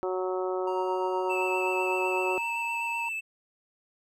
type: harmonic tone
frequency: 185 Hz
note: F#3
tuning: in tune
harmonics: 2 / 3 / 4 / 5 / 6 / 7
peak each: -29 / -34 / -37 / -39 / -43 / -40 dBFS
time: 0.03-2.38 s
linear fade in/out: 0 ms
type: tone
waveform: triangle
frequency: 933 Hz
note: A#5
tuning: 1 cent sharp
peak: -30 dBFS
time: 0.67-3.09 s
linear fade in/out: 5 ms
type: tone with vibrato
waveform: triangle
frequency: 2642 Hz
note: E7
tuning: 3 cents sharp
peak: -29 dBFS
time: 1.29-3.21 s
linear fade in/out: 20 ms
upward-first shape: square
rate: 7.9 Hz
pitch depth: 11 cents each way
effects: none